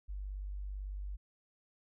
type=tone; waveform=sine; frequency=49 Hz; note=G1; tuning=in tune; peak=-38 dBFS; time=0.08-1.17 s; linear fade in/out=20 ms; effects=none